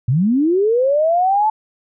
sine linear sweep, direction up, 111.7 to 880 Hz, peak -12 dBFS, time 0.08-1.5 s, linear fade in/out 5 ms, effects none

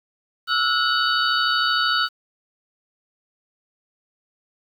sine tone cluster, 1318 / 1451 / 2977 / 3775 / 4505 Hz, E6 / F#6 / F#7 / A#7 / C#8, -1 / -34 / +10 / +21 / +27 cents, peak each -23 / -22 / -26 / -28 / -25 dBFS, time 0.47-2.09 s, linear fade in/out 50 ms, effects 8-bit

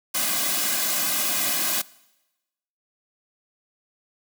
white noise with comb filter, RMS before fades -24 dBFS, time 0.14-1.82 s, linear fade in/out 10 ms, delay 2.2 ms, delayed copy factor -1, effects noise-tail reverb RT60 1.0 s tail -22 dB re dry + high-pass 200 Hz 12 dB/octave

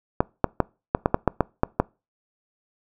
clicks, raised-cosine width 1 ms, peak -3 dBFS, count 10, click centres 0.205 / 0.443 / 0.603 / 0.949 / 1.059 / 1.144 / 1.277 / 1.407 / 1.634 / 1.8 s, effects noise-tail reverb RT60 0.3 s tail -25 dB re dry

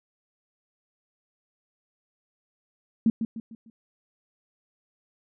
sine tone with echo, 225.6 Hz, A3, 44 cents sharp, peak -16 dBFS, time 3.06-3.1 s, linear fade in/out 2 ms, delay 150 ms, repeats 4, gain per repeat -8 dB, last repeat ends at 3.7 s, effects none

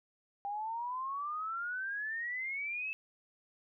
sine exponential sweep, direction up, 796 to 2637 Hz, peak -35 dBFS, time 0.45-2.93 s, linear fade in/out 0 ms, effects none

